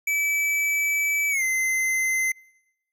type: tone with pitch glide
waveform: square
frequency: 2303 to 2064 Hz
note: D7 to C7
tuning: -34 to -24 cents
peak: -22 dBFS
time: 0.07-2.32 s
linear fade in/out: 5 ms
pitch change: -190 cents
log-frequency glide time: 1.3-1.43 s
effects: noise-tail reverb RT60 1.0 s tail -26 dB re dry